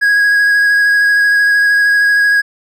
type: tone with vibrato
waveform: triangle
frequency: 1653 Hz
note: G#6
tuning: 9 cents flat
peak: -6 dBFS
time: 0.01-2.42 s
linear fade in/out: 20 ms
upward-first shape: square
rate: 13 Hz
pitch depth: 11 cents each way
effects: none